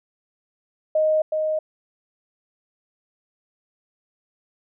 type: tone with echo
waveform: sine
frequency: 622.3 Hz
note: D#5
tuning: in tune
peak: -16 dBFS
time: 0.95-1.22 s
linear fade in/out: 5 ms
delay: 370 ms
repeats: 1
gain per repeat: -4 dB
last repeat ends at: 1.59 s
effects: none